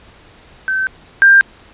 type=tone pair in turn; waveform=sine; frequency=1540 / 1590.6 Hz; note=G6 / G6; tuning=-31 / +25 cents; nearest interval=minor second; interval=56 cents; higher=second; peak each=-14 / -4 dBFS; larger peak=second; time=0.68-0.87 / 1.22-1.41 s; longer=neither; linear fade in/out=0 ms; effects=pink hiss -44 dBFS RMS until 1.73 s + resampled to 8000 Hz